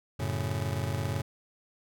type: chord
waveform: 40% pulse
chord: F# minor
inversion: none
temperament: just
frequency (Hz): 92.5 / 111 / 138.75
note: F#2 / A2 / C#3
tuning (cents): 0 / +16 / +2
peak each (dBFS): -33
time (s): 0.19-1.22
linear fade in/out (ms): 10
effects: none